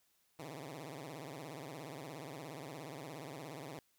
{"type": "tone with vibrato", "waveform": "10% pulse", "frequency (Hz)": 146.83, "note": "D3", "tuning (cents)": 0, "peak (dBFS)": -37, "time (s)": [0.39, 3.79], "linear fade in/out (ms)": 2, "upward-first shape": "triangle", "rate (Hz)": 17, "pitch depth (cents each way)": 270, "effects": ["white hiss -75 dBFS RMS until 3.98 s"]}